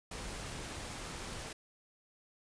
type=noise; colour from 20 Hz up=pink; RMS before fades=-43 dBFS; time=0.11-1.53 s; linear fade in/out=5 ms; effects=resampled to 22050 Hz